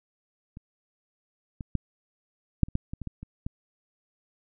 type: clicks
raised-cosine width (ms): 5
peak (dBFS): -29 / -23 / -13 / -6 / -30 / -13 / -22 / -23 / -21 / -27 / -19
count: 11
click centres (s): 0.571 / 1.608 / 1.753 / 2.633 / 2.685 / 2.754 / 2.935 / 3.017 / 3.073 / 3.23 / 3.465
effects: none